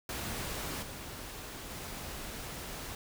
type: noise with level steps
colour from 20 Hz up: pink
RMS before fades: -38 / -44 / -42 dBFS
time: 0.09-2.95 s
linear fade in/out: 2 ms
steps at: 0.82 / 1.7 s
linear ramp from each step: 10 ms
effects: none